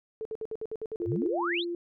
sine tone bursts, 440 Hz, A4, in tune, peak -32 dBFS, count 11, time 0.21-1.262 s, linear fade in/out 0 ms, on 42 ms, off 59 ms
sine tone, 345.6 Hz, F4, 18 cents flat, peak -30 dBFS, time 1-1.75 s, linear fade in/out 2 ms
sine exponential sweep, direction up, 83.2 to 4435 Hz, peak -28 dBFS, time 1.05-1.65 s, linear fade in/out 50 ms
effects none

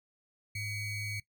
square ring-modulated tone, 1075 Hz, C6, 47 cents sharp, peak -33 dBFS, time 0.55-1.2 s, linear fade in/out 5 ms, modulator 1180 Hz, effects noise-tail reverb RT60 0.1 s tail -18 dB re dry

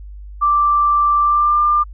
sine tone with pitch glide, 1174.7 to 1195.2 Hz, D6 to D6, 0 to +30 cents, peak -11 dBFS, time 0.41-1.84 s, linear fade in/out 20 ms, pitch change +30 cents, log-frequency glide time 1.21-1.59 s, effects added 50 Hz sine -31 dBFS peak until 1.93 s

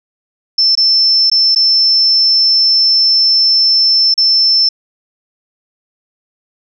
sine tone with dropouts, 5320 Hz, E8, 15 cents sharp, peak -7 dBFS, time 0.58-4.69 s, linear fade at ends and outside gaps 5 ms, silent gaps 0.753-0.774 / 1.3-1.315 / 1.549-1.559 / 4.141-4.177 s, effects none

